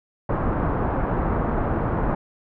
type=low-pass noise; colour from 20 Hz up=pink; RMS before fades=-23 dBFS; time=0.29-2.15 s; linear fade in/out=5 ms; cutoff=1300 Hz; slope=24 dB/octave; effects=none